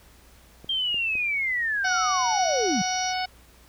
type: clicks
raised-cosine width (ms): 2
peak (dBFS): -29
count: 3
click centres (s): 0.645 / 0.944 / 1.154
type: linear sweep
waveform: sine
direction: down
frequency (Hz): 3200 to 165.9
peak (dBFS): -23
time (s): 0.69-2.82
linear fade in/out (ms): 5
type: harmonic tone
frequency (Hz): 740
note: F#5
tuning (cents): 0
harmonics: 1 / 2 / 3 / 4 / 5 / 6 / 7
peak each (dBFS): -27 / -35 / -34 / -37 / -40 / -37 / -36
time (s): 1.84-3.26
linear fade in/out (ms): 10
type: tone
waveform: sine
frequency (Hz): 5750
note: F8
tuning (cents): +50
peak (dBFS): -30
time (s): 1.84-3.14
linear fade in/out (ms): 50
effects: added 60 Hz sine -55 dBFS peak until 3.68 s + pink hiss -55 dBFS RMS until 3.68 s